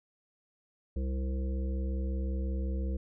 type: harmonic tone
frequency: 65.5 Hz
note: C2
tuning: 2 cents sharp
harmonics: 1 / 3 / 5 / 7 / 8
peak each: -30 / -40 / -44 / -47 / -48 dBFS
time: 0.96-2.97 s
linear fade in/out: 5 ms
effects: none